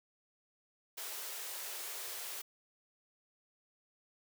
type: high-pass noise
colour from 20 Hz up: white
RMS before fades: -43 dBFS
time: 0.97-2.42 s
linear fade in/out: 10 ms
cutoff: 340 Hz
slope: 96 dB/octave
effects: none